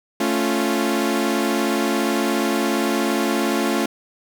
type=chord; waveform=sawtooth; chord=A augmented; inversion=none; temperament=equal; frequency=220 / 277.2 / 349.2 Hz; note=A3 / C#4 / E#4; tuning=0 / 0 / 0 cents; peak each=-19 dBFS; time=0.2-3.86 s; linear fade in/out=5 ms; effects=none